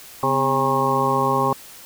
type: harmonic tone with a mistuned harmonic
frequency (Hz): 135.3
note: C#3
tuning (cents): -42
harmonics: 1 / 2 / 3 / 4 / 6 / 7 / 8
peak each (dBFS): -27 / -27 / -25 / -26 / -24 / -25 / -21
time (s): 0.23-1.53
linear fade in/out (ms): 2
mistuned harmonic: 2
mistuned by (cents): -93
effects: white hiss -42 dBFS RMS until 1.85 s